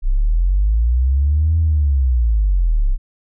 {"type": "linear two-way sweep", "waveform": "sine", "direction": "up then down", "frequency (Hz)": [30, 82.41, 30], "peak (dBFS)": -11, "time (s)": [0.02, 2.98], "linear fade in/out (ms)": 50, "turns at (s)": 1.58, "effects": ["tanh soft clip ceiling -7 dBFS"]}